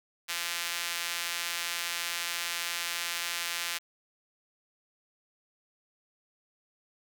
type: tone with high-pass filter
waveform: sawtooth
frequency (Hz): 171.6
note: F3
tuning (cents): -30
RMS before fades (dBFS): -34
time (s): 0.28-3.79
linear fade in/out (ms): 20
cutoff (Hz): 2200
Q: 0.87
effects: none